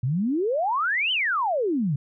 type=exponential two-way sweep; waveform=sine; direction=up then down; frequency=117 to 3136 to 130.6 Hz; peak=-21 dBFS; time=0.03-1.96 s; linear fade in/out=5 ms; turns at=1.12 s; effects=none